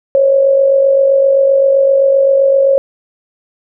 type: tone with amplitude modulation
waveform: sine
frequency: 546 Hz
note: C#5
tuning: 26 cents flat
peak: -4 dBFS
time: 0.15-2.78 s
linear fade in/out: 0 ms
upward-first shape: sine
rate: 47.7 Hz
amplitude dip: 50%
effects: none